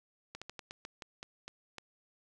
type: slowing click train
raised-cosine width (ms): 0.2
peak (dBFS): -26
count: 10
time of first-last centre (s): 0.35-1.783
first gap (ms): 66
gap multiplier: 1.21
effects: none